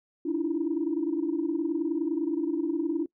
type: tone cluster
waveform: sine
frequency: 290.5 / 321.1 / 340.3 Hz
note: D4 / E4 / F4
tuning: -19 / -45 / -45 cents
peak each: -29 dBFS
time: 0.25-3.06 s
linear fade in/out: 10 ms
effects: noise-tail reverb RT60 0.1 s tail -22 dB re dry + tanh soft clip ceiling -18 dBFS